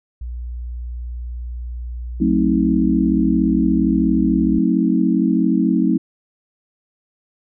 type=tone; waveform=sine; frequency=60.1 Hz; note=B1; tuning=46 cents flat; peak=-25 dBFS; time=0.21-4.59 s; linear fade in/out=5 ms
type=chord; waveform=sine; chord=F# diminished seventh; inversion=none; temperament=just; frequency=185 / 222 / 266.4 / 319.7 Hz; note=F#3 / A3 / C4 / Eb4; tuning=0 / +16 / +31 / +47 cents; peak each=-19 dBFS; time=2.2-5.98 s; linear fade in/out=10 ms
effects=none